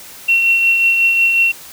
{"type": "tone with tremolo", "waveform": "sine", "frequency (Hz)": 2724, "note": "F7", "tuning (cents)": -44, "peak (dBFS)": -8, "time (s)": [0.28, 1.52], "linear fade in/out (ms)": 10, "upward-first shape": "triangle", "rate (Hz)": 5.5, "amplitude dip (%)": 40, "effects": ["white hiss -36 dBFS RMS until 1.72 s"]}